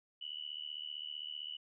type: tone with amplitude modulation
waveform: sine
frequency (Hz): 2960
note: F#7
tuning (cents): 0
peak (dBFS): -37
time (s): 0.21-1.57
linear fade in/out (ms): 10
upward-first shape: sine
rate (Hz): 75.5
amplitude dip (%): 95
effects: none